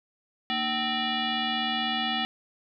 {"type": "tone with frequency modulation", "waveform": "sine", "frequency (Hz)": 1838, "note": "A#6", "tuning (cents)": -25, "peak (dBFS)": -25, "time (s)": [0.5, 2.25], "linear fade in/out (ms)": 0, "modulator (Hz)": 536, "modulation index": 3.3, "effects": []}